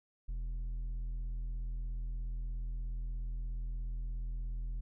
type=tone with low-pass filter; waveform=square; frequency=41.56 Hz; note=E1; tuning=15 cents sharp; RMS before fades=-38 dBFS; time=0.28-4.81 s; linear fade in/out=10 ms; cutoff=96 Hz; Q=0.51; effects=none